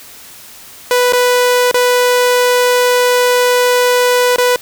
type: tone with dropouts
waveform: sawtooth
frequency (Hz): 493.9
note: B4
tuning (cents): 0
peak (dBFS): -5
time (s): 0.91-4.56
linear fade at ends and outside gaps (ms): 1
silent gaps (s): 1.124-1.133 / 1.713-1.743 / 4.361-4.383
effects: white hiss -36 dBFS RMS until 4.61 s